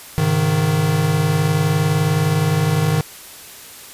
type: chord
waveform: square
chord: Ab suspended fourth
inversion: none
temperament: equal with one note detuned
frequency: 103.83 / 135.97 / 155.56 Hz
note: Ab2 / Db3 / Eb3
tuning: 0 / -33 / 0 cents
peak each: -23 / -23 / -17 dBFS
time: 0.18-3.01 s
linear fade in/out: 0 ms
effects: white hiss -38 dBFS RMS until 3.93 s + resampled to 32000 Hz